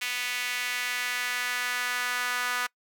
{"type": "tone with high-pass filter sweep", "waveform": "sawtooth", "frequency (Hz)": 246.9, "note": "B3", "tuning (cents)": 0, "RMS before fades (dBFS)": -30, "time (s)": [0.01, 2.67], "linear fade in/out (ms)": 10, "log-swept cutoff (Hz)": [2300, 1400], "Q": 2.2, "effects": ["noise-tail reverb RT60 0.1 s tail -24 dB re dry"]}